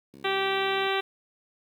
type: click train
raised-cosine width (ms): 3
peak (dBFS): -33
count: 51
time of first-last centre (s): 0.14-0.866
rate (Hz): 68.9
type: harmonic tone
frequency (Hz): 388.5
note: G4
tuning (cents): -16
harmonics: 1 / 2 / 3 / 4 / 5 / 6 / 7 / 8 / 9 / 10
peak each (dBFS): -28 / -31 / -33 / -34 / -35 / -36 / -36 / -37 / -38 / -38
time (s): 0.24-1.01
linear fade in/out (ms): 10
effects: high-pass 200 Hz 12 dB/octave + 9-bit

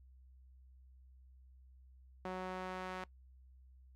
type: tone with band-pass filter sweep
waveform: sawtooth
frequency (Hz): 185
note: F#3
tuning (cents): 0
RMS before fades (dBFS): -43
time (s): 2.25-3.04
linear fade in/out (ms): 2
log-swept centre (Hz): 750 to 1300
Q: 0.77
effects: noise-tail reverb RT60 0.1 s tail -20 dB re dry + added 64 Hz sine -58 dBFS peak until 3.95 s

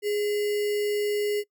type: tone with sample-and-hold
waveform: sine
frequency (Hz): 415.3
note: G#4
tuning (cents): 0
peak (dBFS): -23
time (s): 0.02-1.44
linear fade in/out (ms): 50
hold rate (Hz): 2450
effects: noise-tail reverb RT60 0.1 s tail -23 dB re dry

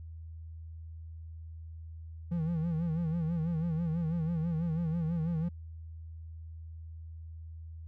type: tone with vibrato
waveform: triangle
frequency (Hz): 164.81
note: E3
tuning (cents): 0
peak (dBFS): -27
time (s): 2.31-5.49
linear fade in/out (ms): 10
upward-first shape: sine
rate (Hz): 6.1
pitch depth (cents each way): 92
effects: added 81 Hz sine -42 dBFS peak until 7.87 s

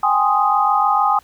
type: chord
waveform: sine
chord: Ab major seventh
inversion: third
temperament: equal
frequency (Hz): 784 / 830.6 / 1046.5 / 1244.5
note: G5 / Ab5 / C6 / Eb6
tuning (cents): 0 / 0 / 0 / 0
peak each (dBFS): -20 / -17 / -22 / -17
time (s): 0.03-1.19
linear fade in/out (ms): 5
effects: pink hiss -52 dBFS RMS until 1.23 s

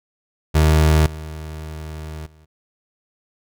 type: tone with level steps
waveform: 30% pulse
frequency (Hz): 77.78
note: D#2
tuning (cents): 0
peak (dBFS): -9 / -27 / -45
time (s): 0.54-2.46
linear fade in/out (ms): 20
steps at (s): 1.06 / 2.26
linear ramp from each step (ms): 5
effects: none

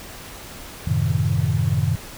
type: chord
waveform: sine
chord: F# diminished seventh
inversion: none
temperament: equal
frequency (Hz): 92.5 / 110 / 130.81 / 155.56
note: F#2 / A2 / C3 / Eb3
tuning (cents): 0 / 0 / 0 / 0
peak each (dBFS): -23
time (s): 0.87-1.96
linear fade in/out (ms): 5
effects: pink hiss -38 dBFS RMS until 2.17 s

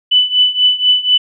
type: tone with tremolo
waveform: sine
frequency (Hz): 2990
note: F#7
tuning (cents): +17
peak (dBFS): -5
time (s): 0.11-1.18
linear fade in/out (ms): 10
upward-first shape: triangle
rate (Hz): 4.1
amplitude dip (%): 90
effects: none

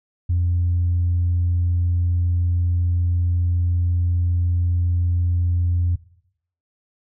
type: tone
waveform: sine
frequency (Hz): 87.31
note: F2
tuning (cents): 0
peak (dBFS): -15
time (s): 0.29-5.96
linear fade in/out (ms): 10
effects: noise-tail reverb RT60 0.7 s tail -19 dB re dry + tanh soft clip ceiling -13 dBFS

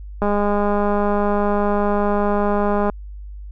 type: click train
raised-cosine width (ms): 1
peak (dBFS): -7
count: 550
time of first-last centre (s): 0.22-2.898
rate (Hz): 205
effects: added 50 Hz sine -31 dBFS peak until 3.51 s

